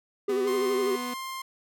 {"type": "tone with vibrato", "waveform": "triangle", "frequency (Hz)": 392.3, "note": "G4", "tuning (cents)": 1, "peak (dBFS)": -22, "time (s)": [0.28, 0.96], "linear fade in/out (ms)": 5, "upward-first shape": "sine", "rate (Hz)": 12, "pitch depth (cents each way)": 79}
{"type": "tone with pitch glide", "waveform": "sawtooth", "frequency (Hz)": [251, 246.8], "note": ["B3", "B3"], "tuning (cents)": [28, -1], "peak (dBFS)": -29, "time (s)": [0.29, 1.14], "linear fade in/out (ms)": 5, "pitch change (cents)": -29, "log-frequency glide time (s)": [0.78, 0.9]}
{"type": "tone", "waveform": "sawtooth", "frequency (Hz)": 1055, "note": "C6", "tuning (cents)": 14, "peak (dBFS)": -30, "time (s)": [0.47, 1.42], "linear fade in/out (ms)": 5}
{"effects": []}